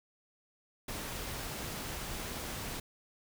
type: noise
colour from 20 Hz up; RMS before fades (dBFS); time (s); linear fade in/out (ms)
pink; -40; 0.88-2.8; 5
effects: none